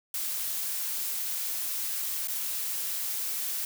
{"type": "noise with dropouts", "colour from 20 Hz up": "blue", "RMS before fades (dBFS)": -32, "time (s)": [0.14, 3.65], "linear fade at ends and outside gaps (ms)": 2, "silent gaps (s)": [2.274, 2.282], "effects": []}